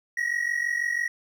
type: tone pair together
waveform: triangle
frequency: 1876 / 1922.1 Hz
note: A#6 / B6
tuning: +11 / -47 cents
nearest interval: unison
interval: 42 cents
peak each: -26 / -25 dBFS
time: 0.17-1.08 s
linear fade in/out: 5 ms
effects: none